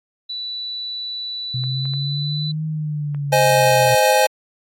sine tone with pitch glide, 3960 to 3985 Hz, B7 to B7, +4 to +15 cents, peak -25 dBFS, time 0.29-2.52 s, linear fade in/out 10 ms, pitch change +11 cents, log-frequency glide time 1.41-1.91 s
sine linear two-way sweep, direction up then down, 125.4 to 157.2 to 125.4 Hz, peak -21 dBFS, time 1.54-3.95 s, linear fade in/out 5 ms, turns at 2.65 s
clicks, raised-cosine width 0.5 ms, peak -26 dBFS, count 4, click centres 1.638 / 1.855 / 1.937 / 3.147 s
square chord, Ab major, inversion first, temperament just, 519.1 / 623 / 830.6 Hz, C5 / Eb5 / Ab5, -14 / +2 / 0 cents, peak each -17 / -19 / -17 dBFS, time 3.32-4.27 s, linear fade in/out 10 ms
effects AAC 48 kbps

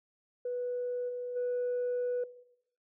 sine tone with level steps, 492.1 Hz, B4, 6 cents flat, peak -31 / -35 / -28 dBFS, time 0.45-2.24 s, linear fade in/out 5 ms, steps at 1.08 / 1.35 s, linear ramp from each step 20 ms, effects noise-tail reverb RT60 0.8 s tail -18 dB re dry + tanh soft clip ceiling -27 dBFS

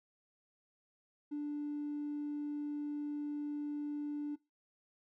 triangle tone, 293.7 Hz, D4, in tune, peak -32 dBFS, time 1.31-4.36 s, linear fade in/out 20 ms, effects noise-tail reverb RT60 0.2 s tail -21 dB re dry + tanh soft clip ceiling -34 dBFS

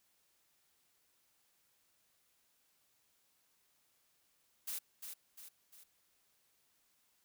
blue noise with echo, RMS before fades -41 dBFS, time 4.67-4.79 s, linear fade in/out 10 ms, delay 350 ms, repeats 3, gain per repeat -6 dB, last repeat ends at 5.84 s, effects white hiss -75 dBFS RMS until 7.24 s

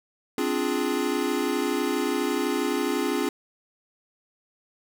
square chord, D half-diminished seventh, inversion third, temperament equal, 261.6 / 293.7 / 349.2 / 415.3 Hz, C4 / D4 / F4 / Ab4, 0 / 0 / 0 / 0 cents, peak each -30 dBFS, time 0.38-3.29 s, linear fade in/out 2 ms, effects none

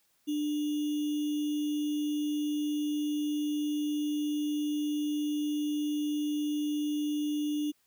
sine tone with sample-and-hold, 297.2 Hz, D4, 21 cents sharp, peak -28 dBFS, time 0.27-7.72 s, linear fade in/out 20 ms, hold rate 3150 Hz, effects white hiss -71 dBFS RMS until 7.86 s

